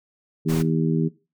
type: harmonic tone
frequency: 80.2 Hz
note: E2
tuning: 47 cents flat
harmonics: 2 / 3 / 4 / 5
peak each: -21 / -25 / -27 / -29 dBFS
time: 0.45-1.09 s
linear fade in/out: 20 ms
type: noise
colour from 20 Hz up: pink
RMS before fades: -32 dBFS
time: 0.48-0.63 s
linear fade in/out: 20 ms
effects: noise-tail reverb RT60 0.3 s tail -19 dB re dry